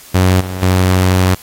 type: tone with level steps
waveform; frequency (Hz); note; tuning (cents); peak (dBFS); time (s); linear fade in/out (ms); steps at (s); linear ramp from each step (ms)
sawtooth; 92.5; F#2; 0; -4 / -17 / -5; 0.14-1.35; 10; 0.4 / 0.62; 10
effects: white hiss -38 dBFS RMS until 1.42 s + AAC 48 kbps